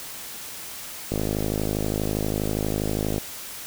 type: click train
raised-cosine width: 2 ms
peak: -12 dBFS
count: 109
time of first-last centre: 1.12-3.181 s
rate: 52.4 Hz
effects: white hiss -37 dBFS RMS until 3.66 s